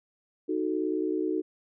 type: chord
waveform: sine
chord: D# diminished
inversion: none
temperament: equal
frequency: 311.1 / 370 / 440 Hz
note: D#4 / F#4 / A4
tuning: 0 / 0 / 0 cents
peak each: -29 / -30 / -33 dBFS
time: 0.48-1.42 s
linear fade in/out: 20 ms
effects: none